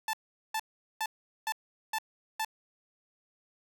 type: tone bursts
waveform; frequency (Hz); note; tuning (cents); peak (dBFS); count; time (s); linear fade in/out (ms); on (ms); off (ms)
sawtooth; 879; A5; -2; -26; 6; 0.08-2.448; 2; 53; 410
effects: none